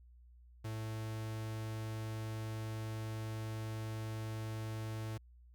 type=tone; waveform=45% pulse; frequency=110 Hz; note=A2; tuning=in tune; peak=-39 dBFS; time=0.64-5.18 s; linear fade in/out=10 ms; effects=added 60 Hz sine -57 dBFS peak until 5.54 s